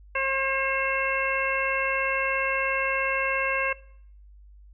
harmonic tone, 537 Hz, C5, 45 cents sharp, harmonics 1 / 2 / 3 / 4 / 5, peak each -30 / -30 / -30 / -30 / -30 dBFS, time 0.15-3.73 s, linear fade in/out 5 ms, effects noise-tail reverb RT60 0.6 s tail -20 dB re dry + added 50 Hz sine -47 dBFS peak until 4.73 s

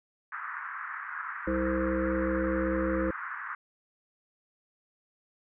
pink band-pass noise, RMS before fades -38 dBFS, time 0.32-3.55 s, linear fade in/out 2 ms, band 1100 to 1800 Hz, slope 48 dB/octave
harmonic tone, 64.9 Hz, C2, 13 cents flat, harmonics 1 / 3 / 5 / 7 / 8, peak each -35 / -34 / -30 / -41 / -31 dBFS, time 1.47-3.11 s, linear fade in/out 5 ms
effects none

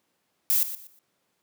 violet noise with echo, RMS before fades -22 dBFS, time 0.5-0.63 s, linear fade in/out 0 ms, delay 120 ms, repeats 3, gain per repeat -12 dB, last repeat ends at 0.99 s, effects pink hiss -73 dBFS RMS until 1.42 s + high-pass 200 Hz 12 dB/octave

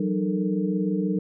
sine tone cluster, 172.2 / 189.3 / 303.1 / 436.2 / 462.4 Hz, F3 / F#3 / D#4 / A4 / A#4, -24 / +40 / -45 / -15 / -14 cents, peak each -33 / -24 / -28 / -33 / -33 dBFS, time 0-1.19 s, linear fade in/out 5 ms, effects none

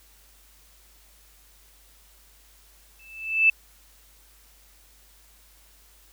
sine tone with exponential growth, 2637 Hz, E7, in tune, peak -12 dBFS, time 2.99-3.5 s, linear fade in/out 5 ms, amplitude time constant 110 ms, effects added 50 Hz sine -57 dBFS peak until 6.12 s + white hiss -57 dBFS RMS until 6.12 s

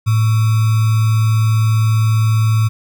sine tone with sample-and-hold, 110 Hz, A2, in tune, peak -10 dBFS, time 0.06-2.69 s, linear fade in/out 20 ms, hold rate 1225 Hz, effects none

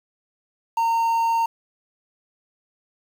triangle tone, 917 Hz, A#5, 29 cents flat, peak -16 dBFS, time 0.77-1.46 s, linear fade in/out 5 ms, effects 7-bit

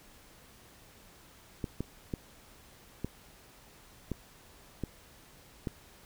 clicks, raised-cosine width 3 ms, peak -20 dBFS, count 7, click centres 1.642 / 1.806 / 2.138 / 3.046 / 4.117 / 4.837 / 5.672 s, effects pink hiss -57 dBFS RMS until 6.05 s

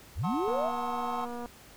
sine linear sweep, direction up, 43.65 to 722 Hz, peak -28 dBFS, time 0.15-0.72 s, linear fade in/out 50 ms
triangle chord, F# diminished seventh, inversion none, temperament just, 740 / 888 / 1065.6 / 1278.7 Hz, F#5 / A5 / C6 / Eb6, 0 / +16 / +31 / +47 cents, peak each -34 / -36 / -34 / -38 dBFS, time 0.23-1.26 s, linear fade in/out 20 ms
click train, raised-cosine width 1 ms, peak -27 dBFS, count 236, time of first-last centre 0.48-1.459 s, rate 240 Hz
effects pink hiss -53 dBFS RMS until 1.76 s

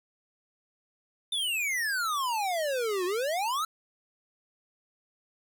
square exponential two-way sweep, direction down then up, 3613 to 349.2 to 1354 Hz, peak -28 dBFS, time 1.32-3.65 s, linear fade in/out 5 ms, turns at 3.05 s, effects 10-bit

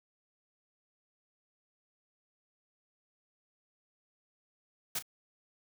white noise with echo, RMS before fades -34 dBFS, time 4.95-4.99 s, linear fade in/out 5 ms, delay 35 ms, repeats 1, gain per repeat -13 dB, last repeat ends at 5.025 s, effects none

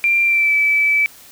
sine tone with pitch glide, 2373 to 2307 Hz, D7 to D7, +17 to -31 cents, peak -12 dBFS, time 0.04-1.06 s, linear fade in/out 0 ms, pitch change -48 cents, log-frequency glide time 0.23-0.54 s, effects white hiss -43 dBFS RMS until 1.31 s

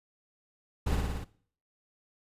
brown noise with echo, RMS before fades -29 dBFS, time 0.86-0.96 s, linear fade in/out 10 ms, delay 57 ms, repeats 5, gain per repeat -2 dB, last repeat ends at 1.245 s, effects noise-tail reverb RT60 0.5 s tail -18 dB re dry + resampled to 32000 Hz

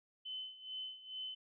sine tone with tremolo, 3041 Hz, F#7, 47 cents sharp, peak -40 dBFS, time 0.25-1.35 s, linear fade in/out 10 ms, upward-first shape sine, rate 2.3 Hz, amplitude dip 80%, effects none

